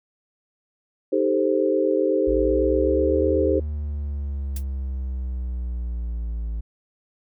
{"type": "chord", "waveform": "sine", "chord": "A half-diminished seventh", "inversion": "second", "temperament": "equal", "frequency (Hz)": [311.1, 392, 440, 523.3], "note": ["Eb4", "G4", "A4", "C5"], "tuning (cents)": [0, 0, 0, 0], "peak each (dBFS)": [-24, -22, -25, -23], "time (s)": [1.12, 3.6], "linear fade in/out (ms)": 10}
{"type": "exponential two-way sweep", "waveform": "triangle", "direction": "up then down", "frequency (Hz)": [55, 78.2, 55], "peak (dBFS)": -23, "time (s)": [2.27, 6.61], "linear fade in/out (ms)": 10, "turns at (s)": 3.29}
{"type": "noise with exponential decay", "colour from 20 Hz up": "blue", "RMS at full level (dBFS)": -30, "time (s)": [4.56, 4.64], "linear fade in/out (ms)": 5, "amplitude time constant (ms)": 17}
{"effects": []}